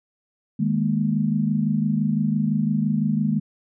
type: chord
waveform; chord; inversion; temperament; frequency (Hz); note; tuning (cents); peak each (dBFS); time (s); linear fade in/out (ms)
sine; D# suspended fourth; none; just; 155.56 / 207.4 / 233.3; D#3 / G#3 / A#3; 0 / -2 / +2; -24 / -22 / -24; 0.59-3.4; 10
effects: none